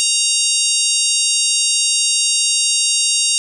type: harmonic tone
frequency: 932.3 Hz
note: A#5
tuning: in tune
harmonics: 3 / 4 / 5 / 6 / 7 / 8 / 9 / 10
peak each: -22 / -22 / -22 / -22 / -22 / -22 / -22 / -22 dBFS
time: 0-3.38 s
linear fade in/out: 0 ms
effects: none